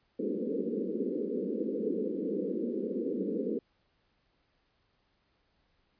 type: band-pass noise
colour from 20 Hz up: white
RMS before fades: -33 dBFS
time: 0.19-3.59 s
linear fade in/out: 5 ms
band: 190 to 500 Hz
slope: 96 dB/octave
effects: pink hiss -73 dBFS RMS until 5.99 s + resampled to 11025 Hz